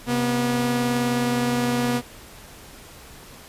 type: tone pair together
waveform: sawtooth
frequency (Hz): 130.81 / 242.3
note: C3 / B3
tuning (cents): 0 / -33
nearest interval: major seventh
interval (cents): 1067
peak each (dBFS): -24 / -17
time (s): 0.06-2.02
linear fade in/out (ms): 50
effects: pink hiss -44 dBFS RMS until 3.48 s + resampled to 32000 Hz